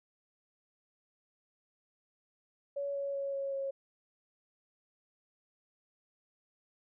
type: tone with pitch steps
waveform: sine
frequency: 563 / 558.8 / 554.6 / 550.5 / 546.3 Hz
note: C#5 / C#5 / C#5 / C#5 / C#5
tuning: +27 / +14 / +1 / -12 / -25 cents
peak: -33 dBFS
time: 2.76-3.71 s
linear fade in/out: 10 ms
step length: 190 ms
effects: none